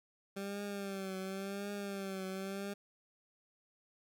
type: tone with vibrato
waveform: 20% pulse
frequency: 196 Hz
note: G3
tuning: in tune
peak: -34 dBFS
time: 0.36-2.74 s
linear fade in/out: 10 ms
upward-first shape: triangle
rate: 0.92 Hz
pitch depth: 71 cents each way
effects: none